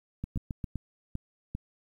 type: two click trains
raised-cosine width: 5 ms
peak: -21 / -21 dBFS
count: 4 / 4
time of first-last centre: 0.36-1.55 / 0.24-0.642 s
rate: 2.52 / 7.46 Hz
effects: 10-bit